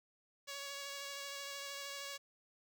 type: tone with vibrato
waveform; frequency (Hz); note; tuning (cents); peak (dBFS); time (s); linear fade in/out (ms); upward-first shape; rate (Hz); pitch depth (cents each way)
5% pulse; 560; C#5; +18; -32; 0.47-2.18; 20; sine; 13; 15
effects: 12-bit